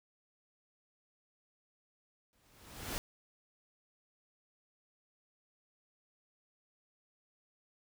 pink noise with exponential growth, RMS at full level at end -36 dBFS, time 2.33-2.98 s, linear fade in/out 0 ms, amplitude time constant 140 ms, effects none

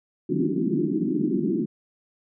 white band-pass noise, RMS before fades -24 dBFS, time 0.29-1.66 s, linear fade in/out 10 ms, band 150 to 370 Hz, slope 96 dB/octave, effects none

